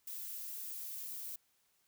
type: noise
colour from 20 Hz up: violet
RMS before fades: -44 dBFS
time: 0.07-1.36 s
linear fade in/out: 5 ms
effects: white hiss -75 dBFS RMS until 1.87 s